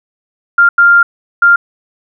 sine tone bursts at uneven times, 1396.9 Hz, F6, in tune, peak -3 dBFS, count 3, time 0.58-0.69 / 0.78-1.03 / 1.42-1.56 s, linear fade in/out 5 ms, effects none

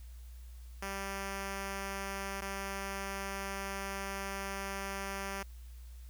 5% pulse tone with dropouts, 196 Hz, G3, in tune, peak -26 dBFS, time 0.82-5.43 s, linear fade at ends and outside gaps 5 ms, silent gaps 2.409-2.418 s, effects added 60 Hz sine -46 dBFS peak until 6.09 s + white hiss -64 dBFS RMS until 6.09 s

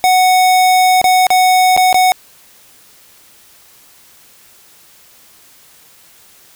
square tone with dropouts, 740 Hz, F#5, in tune, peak -8 dBFS, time 0.04-2.12 s, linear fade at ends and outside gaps 0 ms, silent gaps 1.015-1.042 / 1.268-1.304 / 1.765-1.775 / 1.928-1.944 s, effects white hiss -45 dBFS RMS until 6.55 s

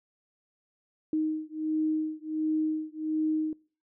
sine beating tone pair, 311.1 / 312.5 Hz, D#4 / D#4, 0 / +8 cents, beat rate 1.4 Hz, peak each -30 dBFS, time 1.13-3.53 s, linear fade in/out 2 ms, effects noise-tail reverb RT60 0.4 s tail -24 dB re dry

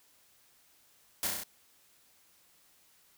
white noise with echo, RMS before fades -32 dBFS, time 1.23-1.27 s, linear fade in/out 0 ms, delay 33 ms, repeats 5, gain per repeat -2 dB, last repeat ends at 1.435 s, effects white hiss -65 dBFS RMS until 3.17 s

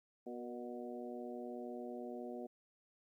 harmonic tone with a mistuned harmonic, 122 Hz, B2, 21 cents flat, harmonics 2 / 3 / 4 / 5 / 6, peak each -47 / -48 / -50 / -51 / -53 dBFS, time 0.26-2.47 s, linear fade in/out 10 ms, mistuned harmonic 4, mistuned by -33 cents, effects 13-bit

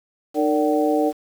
harmonic tone with a mistuned harmonic, 152.2 Hz, D#3, 38 cents flat, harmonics 2 / 3 / 4 / 5, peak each -20 / -22 / -23 / -24 dBFS, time 0.34-1.13 s, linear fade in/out 50 ms, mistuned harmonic 4, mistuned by -85 cents, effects 7-bit

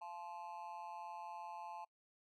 triangle tone with amplitude modulation, 867 Hz, A5, 26 cents flat, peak -40 dBFS, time 0.01-1.85 s, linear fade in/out 10 ms, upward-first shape sine, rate 177 Hz, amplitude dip 100%, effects noise-tail reverb RT60 0.1 s tail -25 dB re dry

